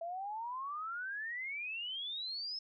sine exponential sweep, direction up, 659.3 to 5274 Hz, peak -38 dBFS, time 0.01-2.59 s, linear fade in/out 5 ms, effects none

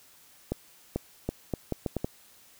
accelerating click train, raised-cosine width 2 ms, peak -15 dBFS, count 8, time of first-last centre 0.52-2.045 s, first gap 440 ms, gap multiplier 0.75, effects white hiss -57 dBFS RMS until 2.59 s

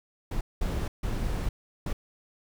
brown noise bursts at uneven times, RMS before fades -29 dBFS, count 4, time 0.31-0.41 / 0.61-0.88 / 1.03-1.49 / 1.86-1.93 s, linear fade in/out 5 ms, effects none

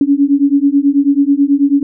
sine beating tone pair, 277.2 / 286.4 Hz, C#4 / D4, 0 / -43 cents, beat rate 9.2 Hz, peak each -11 dBFS, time 0.01-1.83 s, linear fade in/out 2 ms, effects none

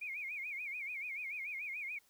sine tone with vibrato, 2304 Hz, D7, 34 cents flat, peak -39 dBFS, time 0.01-1.99 s, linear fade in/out 10 ms, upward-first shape sine, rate 6.9 Hz, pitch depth 150 cents each way, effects white hiss -70 dBFS RMS until 2.09 s

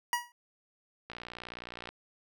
25% pulse tone with exponential decay, 962 Hz, B5, 46 cents flat, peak -20 dBFS, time 0.13-0.32 s, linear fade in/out 1 ms, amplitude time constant 40 ms
click train, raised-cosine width 0.3 ms, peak -26 dBFS, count 48, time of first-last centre 1.1-1.89 s, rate 59.5 Hz
effects none

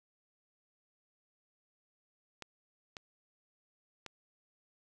clicks, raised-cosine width 0.2 ms, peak -26 dBFS, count 3, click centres 2.423 / 2.968 / 4.063 s, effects none

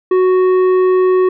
sine tone with tanh clipping, 370 Hz, F#4, in tune, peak -10 dBFS, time 0.11-1.29 s, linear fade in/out 5 ms, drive 9 dB, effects none

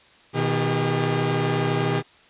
sawtooth tone cluster, 123.6 / 157.5 / 403.3 Hz, B2 / D#3 / G4, +2 / +21 / +49 cents, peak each -21 dBFS, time 0.33-2.03 s, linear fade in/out 50 ms, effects white hiss -53 dBFS RMS until 2.29 s + resampled to 8000 Hz

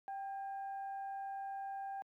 sine tone with frequency modulation, 784 Hz, G5, in tune, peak -40 dBFS, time 0.08-2.02 s, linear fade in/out 0 ms, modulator 833 Hz, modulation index 0.34, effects high-pass 200 Hz 12 dB/octave + 13-bit

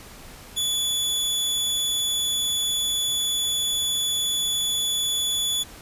sawtooth tone, 3441 Hz, A7, 39 cents flat, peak -19 dBFS, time 0.56-5.64 s, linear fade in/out 20 ms, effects pink hiss -44 dBFS RMS until 5.81 s + resampled to 32000 Hz

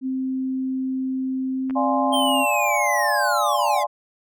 sine tone with pitch glide, 261.6 to 265.9 Hz, C4 to C4, 0 to +28 cents, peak -22 dBFS, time 0.01-2.46 s, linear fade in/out 50 ms, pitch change +28 cents, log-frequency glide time 1.52-2.05 s
clicks, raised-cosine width 0.5 ms, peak -24 dBFS, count 2, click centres 1.698 / 1.708 s
sine chord, D half-diminished seventh, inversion none, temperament equal, 587.3 / 698.5 / 830.6 / 1046.5 Hz, D5 / F5 / Ab5 / C6, 0 / 0 / 0 / 0 cents, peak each -25 / -26 / -23 / -25 dBFS, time 1.75-3.87 s, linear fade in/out 20 ms
square linear sweep, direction down, 3188 to 656 Hz, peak -23 dBFS, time 2.12-3.84 s, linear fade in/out 20 ms
effects none

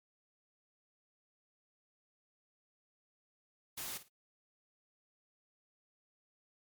white noise with echo, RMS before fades -42 dBFS, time 3.77-3.98 s, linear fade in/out 10 ms, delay 54 ms, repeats 2, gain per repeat -13 dB, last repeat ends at 4.088 s, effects noise-tail reverb RT60 0.1 s tail -26 dB re dry + MP3 96 kbps

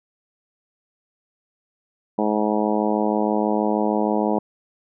harmonic tone, 106.3 Hz, G#2, 41 cents sharp, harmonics 2 / 3 / 4 / 5 / 6 / 7 / 8 / 9, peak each -23 / -25 / -26 / -27 / -28 / -28 / -29 / -30 dBFS, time 2.18-4.39 s, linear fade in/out 5 ms, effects none

